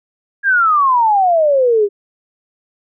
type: exponential sweep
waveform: sine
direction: down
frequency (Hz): 1652 to 395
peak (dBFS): -9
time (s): 0.43-1.89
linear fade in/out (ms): 50
effects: none